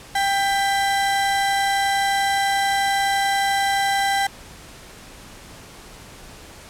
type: tone pair together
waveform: 35% pulse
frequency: 790.9 / 1993 Hz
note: G5 / B6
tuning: +15 / +15 cents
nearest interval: octave + major third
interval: 1600 cents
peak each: -17 / -24 dBFS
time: 0.15-4.27 s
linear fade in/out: 5 ms
effects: pink hiss -42 dBFS RMS until 6.69 s + low-pass 11000 Hz 12 dB/octave